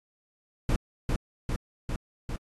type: noise with echo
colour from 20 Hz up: brown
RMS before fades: -24 dBFS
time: 0.69-0.76 s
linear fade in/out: 2 ms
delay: 400 ms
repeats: 4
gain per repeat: -2 dB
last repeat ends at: 2.36 s
effects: AAC 32 kbps